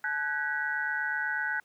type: tone cluster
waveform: sine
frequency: 859 / 1493 / 1641 / 1936 Hz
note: A5 / F#6 / G#6 / B6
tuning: -42 / +15 / -21 / -35 cents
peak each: -38 / -30 / -35 / -37 dBFS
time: 0.04-1.6 s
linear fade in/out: 2 ms
effects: pink hiss -67 dBFS RMS until 1.64 s + high-pass 200 Hz 12 dB/octave